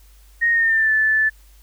sine tone with pitch glide, 1864 to 1749.2 Hz, A#6 to A6, -1 to -11 cents, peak -14 dBFS, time 0.41-1.3 s, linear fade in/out 20 ms, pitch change -110 cents, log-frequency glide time 0.51-0.92 s, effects added 50 Hz sine -46 dBFS peak until 1.62 s + white hiss -56 dBFS RMS until 1.62 s

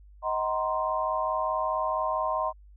sine chord, C half-diminished seventh, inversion first, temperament just, 627.9 / 753.5 / 941.9 / 1046.5 Hz, Eb5 / Gb5 / Bb5 / C6, +16 / +31 / +18 / 0 cents, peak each -30 / -34 / -32 / -29 dBFS, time 0.22-2.53 s, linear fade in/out 50 ms, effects added 50 Hz sine -49 dBFS peak until 2.76 s

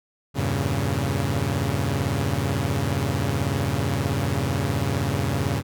sawtooth chord, E diminished seventh, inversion none, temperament equal, 82.41 / 98 / 116.54 / 138.59 Hz, E2 / G2 / Bb2 / Db3, 0 / 0 / 0 / 0 cents, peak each -26 / -23 / -25 / -22 dBFS, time 0.34-5.63 s, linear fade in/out 50 ms, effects none

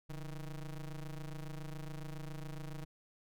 square ring-modulated tone, 79.5 Hz, D#2, 38 cents sharp, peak -39 dBFS, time 0.09-2.85 s, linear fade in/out 10 ms, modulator 65.9 Hz, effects none

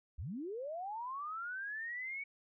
sine linear sweep, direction up, 51.91 to 2255 Hz, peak -39 dBFS, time 0.18-2.24 s, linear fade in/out 10 ms, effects none

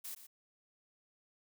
blue noise with echo, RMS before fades -44 dBFS, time 0.04-0.15 s, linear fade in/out 10 ms, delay 120 ms, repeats 1, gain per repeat -11 dB, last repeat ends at 0.27 s, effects none

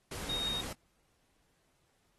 sine tone in noise, 3729 Hz, A#7, in tune, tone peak -33 dBFS, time 0.29-0.61 s, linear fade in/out 5 ms, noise pink, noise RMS -42 dBFS, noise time 0.11-0.73 s, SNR +6 dB, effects pink hiss -74 dBFS RMS until 2.18 s + AAC 32 kbps

